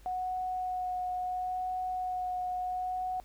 sine tone with vibrato, 734 Hz, F#5, 14 cents flat, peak -31 dBFS, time 0.06-3.2 s, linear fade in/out 0 ms, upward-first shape sine, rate 0.73 Hz, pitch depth 11 cents each way, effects added 50 Hz sine -54 dBFS peak until 3.24 s + pink hiss -62 dBFS RMS until 3.24 s

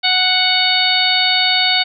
harmonic tone, 740 Hz, F#5, in tune, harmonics 1 / 2 / 3 / 4 / 5 / 6, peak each -21 / -23 / -19 / -20 / -17 / -18 dBFS, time 0.03-1.84 s, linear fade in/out 20 ms, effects none

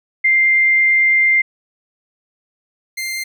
sine / sawtooth tone pair in turn, 2097 / 2097 Hz, C7 / C7, +3 / +3 cents, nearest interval unison, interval 0 cents, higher neither, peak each -10 / -18 dBFS, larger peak first, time 0.24-1.42 / 2.97-3.24 s, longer first, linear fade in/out 10 ms, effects none

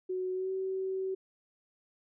sine tone with pitch glide, 370 to 380 Hz, F#4 to F#4, 0 to +46 cents, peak -31 dBFS, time 0.09-1.15 s, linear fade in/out 10 ms, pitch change +46 cents, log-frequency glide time 0.33-0.51 s, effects none

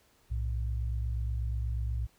sine tone pair together, 61.74 / 110 Hz, B1 / A2, 0 / 0 cents, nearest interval minor seventh, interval 1000 cents, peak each -30 / -36 dBFS, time 0.3-2.07 s, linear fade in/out 20 ms, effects pink hiss -66 dBFS RMS until 2.18 s

